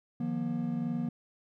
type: tone cluster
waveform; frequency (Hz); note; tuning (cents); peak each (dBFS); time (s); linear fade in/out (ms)
triangle; 154.6 / 177.1 / 238.2; D#3 / F3 / A#3; -11 / +24 / +38; -35 / -34 / -30; 0.2-1.09; 5
effects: none